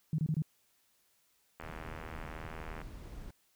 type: tone bursts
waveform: sine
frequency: 155.56 Hz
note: D#3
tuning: in tune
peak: -28 dBFS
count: 4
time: 0.13-0.421 s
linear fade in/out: 2 ms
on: 54 ms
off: 25 ms
type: click train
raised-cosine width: 0.5 ms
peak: -29 dBFS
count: 98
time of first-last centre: 1.6-2.816 s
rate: 79.8 Hz
type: noise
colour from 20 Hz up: brown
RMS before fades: -46 dBFS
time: 1.63-3.31 s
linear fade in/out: 5 ms
effects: white hiss -72 dBFS RMS until 3.55 s